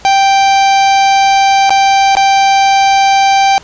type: tone with dropouts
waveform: 45% pulse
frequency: 784 Hz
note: G5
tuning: in tune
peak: -6 dBFS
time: 0.05-3.58 s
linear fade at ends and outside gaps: 0 ms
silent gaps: 1.695-1.705 / 2.152-2.169 s
effects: pink hiss -37 dBFS RMS until 3.63 s + resampled to 16000 Hz